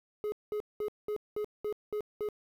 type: tone bursts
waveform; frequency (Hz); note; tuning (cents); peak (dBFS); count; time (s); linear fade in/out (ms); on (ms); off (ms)
triangle; 420.8; G#4; +23; -29; 8; 0.24-2.288; 0; 81; 200
effects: 10-bit